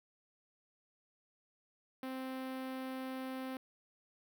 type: tone with notch filter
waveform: sawtooth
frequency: 261.2 Hz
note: C4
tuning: 3 cents flat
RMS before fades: -42 dBFS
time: 2.03-3.57 s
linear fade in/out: 2 ms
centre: 6900 Hz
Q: 0.64
effects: none